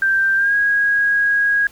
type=tone with pitch glide; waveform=sine; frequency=1574 to 1645.6 Hz; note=G6 to G#6; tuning=+7 to -16 cents; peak=-13 dBFS; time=0.02-1.67 s; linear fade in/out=2 ms; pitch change=+77 cents; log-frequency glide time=0.36-0.55 s; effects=pink hiss -46 dBFS RMS until 1.71 s